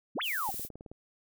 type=exponential two-way sweep; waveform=sine; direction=up then down; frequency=153 to 3566 to 727 Hz; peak=-31 dBFS; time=0.15-0.51 s; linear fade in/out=10 ms; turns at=0.22 s
type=noise; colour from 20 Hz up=violet; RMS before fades=-38 dBFS; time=0.22-0.69 s; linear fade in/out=50 ms
type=click train; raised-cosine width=2 ms; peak=-32 dBFS; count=9; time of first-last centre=0.49-0.916 s; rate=18.8 Hz
effects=none